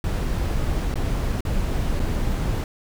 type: noise with dropouts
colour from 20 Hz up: brown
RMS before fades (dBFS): -23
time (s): 0.04-2.64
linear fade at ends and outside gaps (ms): 1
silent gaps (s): 0.941-0.956 / 1.407-1.451 / 1.995-2
effects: none